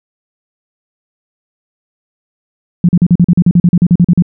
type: tone bursts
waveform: sine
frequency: 174.8 Hz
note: F3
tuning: 2 cents sharp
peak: -3 dBFS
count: 16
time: 2.84-4.223 s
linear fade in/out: 2 ms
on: 48 ms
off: 41 ms
effects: none